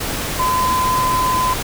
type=tone in noise; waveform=sine; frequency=1019 Hz; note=C6; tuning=46 cents flat; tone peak=-15 dBFS; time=0.39-1.54 s; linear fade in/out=10 ms; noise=pink; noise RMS=-23 dBFS; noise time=0-1.63 s; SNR=+5 dB; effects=none